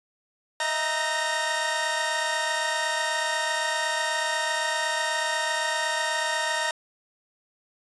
sawtooth tone cluster, 626 / 663 / 936 / 1539 / 1844 Hz, D#5 / E5 / A#5 / G6 / A#6, +10 / +10 / +7 / -32 / -19 cents, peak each -29 / -32 / -25 / -32 / -25 dBFS, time 0.6-6.71 s, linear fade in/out 2 ms, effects resampled to 22050 Hz

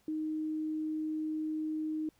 sine tone, 311.1 Hz, D#4, in tune, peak -32 dBFS, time 0.08-2.09 s, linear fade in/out 2 ms, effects pink hiss -70 dBFS RMS until 2.19 s

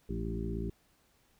harmonic tone with a mistuned harmonic, 56.3 Hz, A1, 40 cents sharp, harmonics 1 / 2 / 3 / 4 / 5 / 6 / 7, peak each -37 / -42 / -40 / -41 / -46 / -43 / -42 dBFS, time 0.09-0.7 s, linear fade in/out 5 ms, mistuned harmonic 4, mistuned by -47 cents, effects pink hiss -69 dBFS RMS until 1.39 s

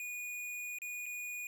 square tone with dropouts, 2455 Hz, D#7, 24 cents flat, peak -40 dBFS, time 0-1.47 s, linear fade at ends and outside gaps 1 ms, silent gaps 0.786-0.818 / 1.058-1.063 s, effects none

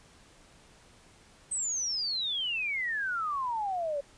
sine exponential sweep, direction down, 8372 to 553 Hz, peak -29 dBFS, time 1.51-4.01 s, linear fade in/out 10 ms, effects pink hiss -58 dBFS RMS until 4.17 s + resampled to 22050 Hz

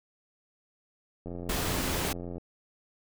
click train, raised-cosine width 2 ms, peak -26 dBFS, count 99, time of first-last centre 1.26-2.381 s, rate 87.4 Hz
pink noise, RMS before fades -31 dBFS, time 1.49-2.13 s, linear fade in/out 5 ms
effects none

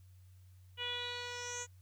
10% pulse tone with low-pass filter sweep, 486.9 Hz, B4, 25 cents flat, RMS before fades -41 dBFS, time 0.77-1.67 s, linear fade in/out 50 ms, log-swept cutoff 3000 to 6900 Hz, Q 8.4, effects added 92 Hz sine -56 dBFS peak until 1.81 s + white hiss -74 dBFS RMS until 1.81 s

